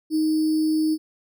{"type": "tone with sample-and-hold", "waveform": "sine", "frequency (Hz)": 312.3, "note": "D#4", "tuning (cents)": 7, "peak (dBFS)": -18, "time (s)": [0.1, 0.98], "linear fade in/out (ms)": 50, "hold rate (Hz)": 4900, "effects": []}